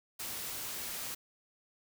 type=noise; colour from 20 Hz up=white; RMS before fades=-40 dBFS; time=0.19-1.15 s; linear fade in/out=10 ms; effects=none